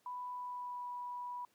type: tone with pitch glide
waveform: sine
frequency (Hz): 991 to 980.2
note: B5 to B5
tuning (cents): +6 to -13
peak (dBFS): -40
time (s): 0.06-1.45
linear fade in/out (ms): 2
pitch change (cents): -19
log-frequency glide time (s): 0.35-0.89
effects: pink hiss -73 dBFS RMS until 1.54 s + high-pass 200 Hz 12 dB/octave